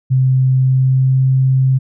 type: tone with pitch glide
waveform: sine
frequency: 130.4 to 131.76 Hz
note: C3 to C3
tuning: -5 to +12 cents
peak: -9 dBFS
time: 0.1-1.79 s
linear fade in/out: 20 ms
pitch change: +17 cents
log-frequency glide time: 0.57-1.24 s
effects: none